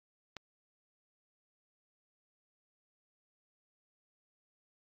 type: click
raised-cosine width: 0.2 ms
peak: -24 dBFS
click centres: 0.367 s
effects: low-pass 6000 Hz 12 dB/octave + AAC 32 kbps

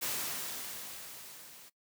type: noise with level ramp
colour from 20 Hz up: white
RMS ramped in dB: -34 to -54 dBFS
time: 0.01-1.7 s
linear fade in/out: 20 ms
effects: noise-tail reverb RT60 0.1 s tail -19 dB re dry + high-pass 100 Hz 12 dB/octave

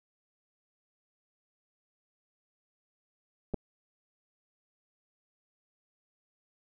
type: clicks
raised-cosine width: 2 ms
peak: -24 / -18 dBFS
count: 2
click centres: 3.538 / 3.543 s
effects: none

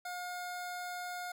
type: tone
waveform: 25% pulse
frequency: 716 Hz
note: F5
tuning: 43 cents sharp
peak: -35 dBFS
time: 0.05-1.32 s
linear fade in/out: 5 ms
effects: none

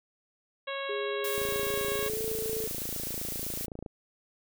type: harmonic tone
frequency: 550 Hz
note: C#5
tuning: 14 cents flat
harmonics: 1 / 2 / 3 / 4 / 5 / 6 / 7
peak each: -36 / -39 / -41 / -42 / -43 / -44 / -44 dBFS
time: 0.67-2.09 s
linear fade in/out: 10 ms
type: tone with pitch glide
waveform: sine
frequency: 411.1 to 440.6 Hz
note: G#4 to A4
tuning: -18 to +2 cents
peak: -32 dBFS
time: 0.89-2.67 s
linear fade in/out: 5 ms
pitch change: +120 cents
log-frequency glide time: 1.94-2.2 s
type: noise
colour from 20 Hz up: blue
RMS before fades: -36 dBFS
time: 1.24-3.66 s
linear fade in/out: 5 ms
type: click train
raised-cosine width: 2 ms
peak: -26 dBFS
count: 70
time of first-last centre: 1.38-3.862 s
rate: 27.8 Hz
effects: none

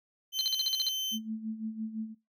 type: tone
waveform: 35% pulse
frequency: 3081 Hz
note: G7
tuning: 31 cents flat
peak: -29 dBFS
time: 0.32-1.19 s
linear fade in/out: 50 ms
type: tone bursts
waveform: sine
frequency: 4132 Hz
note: C8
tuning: 22 cents flat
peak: -26 dBFS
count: 8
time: 0.39-0.886 s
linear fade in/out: 0 ms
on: 20 ms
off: 48 ms
type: tone with tremolo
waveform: sine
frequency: 220 Hz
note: A3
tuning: in tune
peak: -31 dBFS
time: 1.11-2.15 s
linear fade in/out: 50 ms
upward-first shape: sine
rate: 5.9 Hz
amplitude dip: 75%
effects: noise-tail reverb RT60 0.2 s tail -20 dB re dry

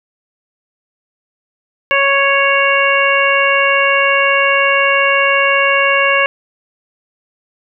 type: harmonic tone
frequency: 554.4 Hz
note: C#5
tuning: in tune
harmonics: 1 / 2 / 3 / 4 / 5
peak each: -16 / -16 / -16 / -16 / -16 dBFS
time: 1.91-6.26 s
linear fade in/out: 0 ms
effects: none

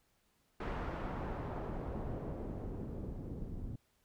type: noise with low-pass filter sweep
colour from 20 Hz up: pink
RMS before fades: -41 dBFS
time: 0.6-3.76 s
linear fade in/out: 5 ms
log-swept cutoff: 1600 to 220 Hz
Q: 0.86
effects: pink hiss -75 dBFS RMS until 4.04 s

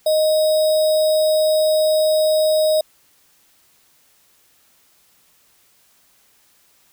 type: tone with sample-and-hold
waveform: sine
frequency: 622.3 Hz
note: D#5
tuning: in tune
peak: -13 dBFS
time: 0.06-2.81 s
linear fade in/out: 5 ms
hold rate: 4410 Hz
effects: white hiss -57 dBFS RMS until 6.92 s

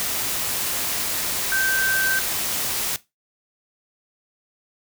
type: tone in noise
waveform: sine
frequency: 1554 Hz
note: G6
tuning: 16 cents flat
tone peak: -20 dBFS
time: 1.52-2.19 s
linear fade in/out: 0 ms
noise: white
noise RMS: -25 dBFS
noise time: 0-2.96 s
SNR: +2 dB
effects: noise-tail reverb RT60 0.2 s tail -17 dB re dry

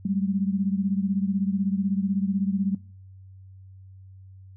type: beating tone pair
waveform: sine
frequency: 191.9 / 207.9 Hz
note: G3 / G#3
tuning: -37 / +2 cents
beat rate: 16 Hz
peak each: -24 / -27 dBFS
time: 0.05-2.75 s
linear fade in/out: 5 ms
effects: noise-tail reverb RT60 0.5 s tail -21 dB re dry + added 95 Hz sine -44 dBFS peak until 4.56 s

